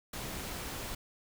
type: noise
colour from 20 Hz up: pink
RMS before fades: -40 dBFS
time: 0.13-0.95 s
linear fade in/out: 5 ms
effects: none